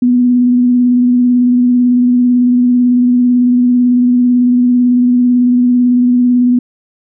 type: tone with vibrato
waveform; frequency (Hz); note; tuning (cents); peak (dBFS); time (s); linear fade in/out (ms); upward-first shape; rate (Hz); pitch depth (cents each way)
sine; 246.3; B3; -5; -6; 0.02-6.59; 5; sine; 18; 21
effects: none